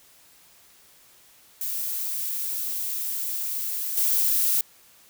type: noise with level steps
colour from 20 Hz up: violet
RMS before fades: -29 / -22 dBFS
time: 1.61-4.61 s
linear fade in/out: 2 ms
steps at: 3.97 s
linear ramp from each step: 5 ms
effects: white hiss -55 dBFS RMS until 5.09 s